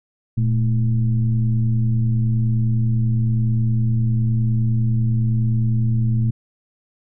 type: tone with frequency modulation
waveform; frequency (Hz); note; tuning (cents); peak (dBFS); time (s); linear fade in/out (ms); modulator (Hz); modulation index
sine; 115.9; A#2; -10; -15; 0.37-6.31; 10; 101; 0.65
effects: none